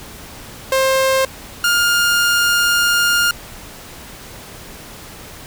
sawtooth tone pair in turn, 530 / 1411.7 Hz, C5 / F6, +22 / +18 cents, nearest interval octave + perfect fourth, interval 1696 cents, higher second, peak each -9 dBFS, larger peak neither, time 0.72-1.25 / 1.64-3.31 s, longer second, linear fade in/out 2 ms, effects pink hiss -36 dBFS RMS until 5.46 s

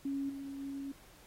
sine tone with level steps, 276.3 Hz, C#4, 6 cents flat, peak -33 / -40 / -38 dBFS, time 0.05-0.92 s, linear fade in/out 5 ms, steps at 0.29 / 0.59 s, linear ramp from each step 10 ms, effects pink hiss -60 dBFS RMS until 1.26 s + AAC 48 kbps

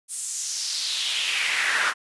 brown noise with high-pass filter sweep, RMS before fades -26 dBFS, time 0.08-1.94 s, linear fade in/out 50 ms, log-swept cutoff 9100 to 1400 Hz, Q 3, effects resampled to 24000 Hz

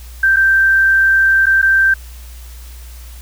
sine tone with dropouts, 1567 Hz, G6, 1 cent flat, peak -8 dBFS, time 0.23-1.94 s, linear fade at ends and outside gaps 5 ms, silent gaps 0.362-0.367 / 1.458-1.466 / 1.617-1.626 s, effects added 60 Hz sine -31 dBFS peak until 3.21 s + white hiss -42 dBFS RMS until 3.21 s

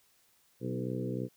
harmonic tone with a mistuned harmonic, 63 Hz, B1, 35 cents sharp, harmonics 2 / 3 / 4 / 5 / 6 / 7 / 8, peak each -37 / -39 / -40 / -41 / -42 / -42 / -43 dBFS, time 0.6-1.29 s, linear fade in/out 50 ms, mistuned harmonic 5, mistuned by +18 cents, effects white hiss -68 dBFS RMS until 1.36 s

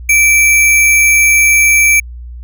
sine tone with sample-and-hold, 2327 Hz, D7, 17 cents flat, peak -5 dBFS, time 0.09-2 s, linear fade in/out 5 ms, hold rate 8820 Hz, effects added 60 Hz sine -25 dBFS peak until 2.43 s

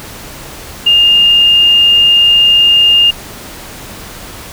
sine tone, 2821 Hz, F7, 17 cents sharp, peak -4 dBFS, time 0.86-3.11 s, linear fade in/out 10 ms, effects pink hiss -29 dBFS RMS until 4.52 s

